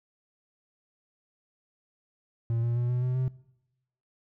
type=tone with pitch steps; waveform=triangle; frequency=115.8 / 118.37 / 121 / 123.68 / 126.43 / 129.23 Hz; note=A#2 / A#2 / B2 / B2 / B2 / C3; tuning=-11 / +27 / -35 / +3 / +41 / -21 cents; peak=-23 dBFS; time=2.5-3.28 s; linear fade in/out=0 ms; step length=130 ms; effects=noise-tail reverb RT60 0.9 s tail -21 dB re dry